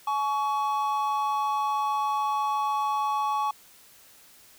triangle tone pair together, 849.3 / 1123 Hz, G#5 / C#6, +39 / +22 cents, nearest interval perfect fourth, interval 483 cents, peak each -25 dBFS, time 0.07-3.51 s, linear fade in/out 5 ms, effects white hiss -54 dBFS RMS until 4.58 s

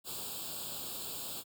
white noise with comb filter, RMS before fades -41 dBFS, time 0.04-1.44 s, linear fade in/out 50 ms, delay 0.25 ms, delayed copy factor +1, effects high-pass 80 Hz 12 dB/octave

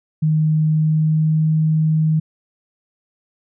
sine tone with pitch glide, 155.56 to 157 Hz, D#3 to D#3, 0 to +16 cents, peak -13 dBFS, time 0.22-2.2 s, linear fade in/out 10 ms, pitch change +16 cents, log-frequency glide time 0.68-1.53 s, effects none

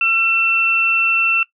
sine tone pair together, 1347 / 2690 Hz, E6 / E7, +37 / +34 cents, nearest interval octave, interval 1197 cents, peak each -22 / -14 dBFS, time 0.01-1.43 s, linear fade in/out 2 ms, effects noise-tail reverb RT60 0.1 s tail -18 dB re dry

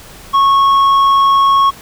triangle tone with tanh clipping, 1100 Hz, C#6, 14 cents flat, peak -8 dBFS, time 0.33-1.71 s, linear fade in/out 20 ms, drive 10 dB, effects pink hiss -36 dBFS RMS until 1.81 s

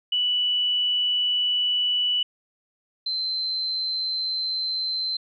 sine tone pair in turn, 2960 / 4092 Hz, F#7 / C8, 0 / -39 cents, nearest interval tritone, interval 561 cents, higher second, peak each -20 / -24 dBFS, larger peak first, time 0.12-2.23 / 3.06-5.17 s, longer neither, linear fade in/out 5 ms, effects none

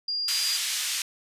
sine tone, 4814 Hz, D8, 42 cents sharp, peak -26 dBFS, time 0.08-0.57 s, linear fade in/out 5 ms
white band-pass noise, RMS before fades -29 dBFS, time 0.28-1.02 s, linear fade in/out 2 ms, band 2300 to 7000 Hz, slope 12 dB/octave
effects resampled to 32000 Hz

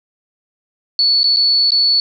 sine tone with dropouts, 4435 Hz, C#8, in tune, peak -10 dBFS, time 0.99-2 s, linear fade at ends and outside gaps 1 ms, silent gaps 1.232-1.241 / 1.362-1.369 / 1.706-1.719 s, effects none

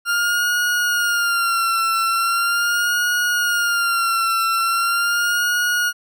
40% pulse tone with vibrato, 1396.9 Hz, F6, in tune, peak -16 dBFS, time 0.05-5.93 s, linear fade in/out 50 ms, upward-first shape sine, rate 0.4 Hz, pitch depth 60 cents each way, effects none

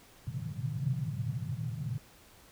white band-pass noise, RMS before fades -35 dBFS, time 0.27-1.98 s, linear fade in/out 0 ms, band 110 to 150 Hz, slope 48 dB/octave, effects pink hiss -58 dBFS RMS until 2.51 s

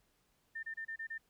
sine tone bursts, 1800 Hz, A6, 39 cents sharp, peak -39 dBFS, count 6, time 0.55-1.181 s, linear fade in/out 10 ms, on 81 ms, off 29 ms, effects pink hiss -75 dBFS RMS until 1.29 s

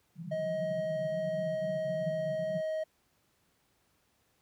white band-pass noise, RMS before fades -41 dBFS, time 0.15-2.62 s, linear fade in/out 50 ms, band 140 to 190 Hz, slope 96 dB/octave
triangle tone, 630 Hz, D#5, 21 cents sharp, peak -29 dBFS, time 0.31-2.84 s, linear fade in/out 10 ms
effects pink hiss -72 dBFS RMS until 4.41 s + high-pass 60 Hz 12 dB/octave

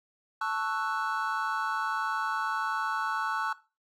triangle chord, F# minor seventh, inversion first, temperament equal, 880 / 1108.7 / 1318.5 / 1480 Hz, A5 / C#6 / E6 / F#6, 0 / 0 / 0 / 0 cents, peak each -32 dBFS, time 0.41-3.53 s, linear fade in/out 5 ms, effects noise-tail reverb RT60 0.3 s tail -18 dB re dry

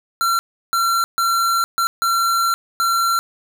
square tone bursts at uneven times, 1363 Hz, F6, 43 cents flat, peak -16 dBFS, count 6, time 0.21-0.39 / 0.73-1.04 / 1.18-1.64 / 1.78-1.87 / 2.02-2.54 / 2.8-3.19 s, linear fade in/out 0 ms, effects none

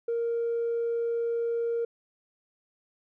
triangle tone with tanh clipping, 466.2 Hz, A#4, in tune, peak -26 dBFS, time 0.08-1.85 s, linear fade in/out 5 ms, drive 5 dB, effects none

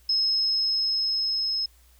sine tone with level ramp, 5170 Hz, E8, 34 cents flat, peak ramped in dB -20 to -24 dBFS, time 0.09-1.66 s, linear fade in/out 5 ms, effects added 60 Hz sine -55 dBFS peak until 1.99 s + white hiss -61 dBFS RMS until 1.99 s

